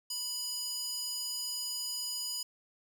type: tone with high-pass filter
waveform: square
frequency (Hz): 987.8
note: B5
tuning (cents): 0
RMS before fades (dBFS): -37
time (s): 0.1-2.43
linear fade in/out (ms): 5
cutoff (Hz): 5300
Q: 2.5
effects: none